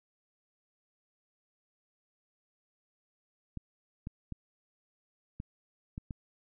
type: clicks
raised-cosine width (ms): 5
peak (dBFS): -26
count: 6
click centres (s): 3.573 / 4.071 / 4.323 / 5.401 / 5.979 / 6.108
effects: none